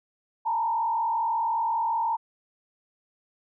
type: tone with frequency modulation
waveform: sine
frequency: 913 Hz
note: A#5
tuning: 36 cents flat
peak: -23 dBFS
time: 0.45-2.17 s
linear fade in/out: 20 ms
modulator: 45.4 Hz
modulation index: 0.93
effects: none